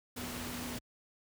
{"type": "tone in noise", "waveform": "sine", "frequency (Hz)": 244.7, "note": "B3", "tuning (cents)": -16, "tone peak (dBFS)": -43, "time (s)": [0.16, 0.79], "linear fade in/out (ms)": 10, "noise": "pink", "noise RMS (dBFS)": -41, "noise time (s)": [0.16, 0.79], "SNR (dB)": -5, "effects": ["high-pass 60 Hz 12 dB/octave"]}